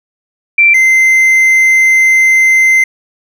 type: tone pair in turn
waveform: sine / triangle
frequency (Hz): 2349 / 2074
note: D7 / C7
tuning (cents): 0 / -16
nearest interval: major second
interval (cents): 216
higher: first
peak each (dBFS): -3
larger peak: neither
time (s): 0.58-0.74 / 0.74-2.84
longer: second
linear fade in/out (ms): 5
effects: none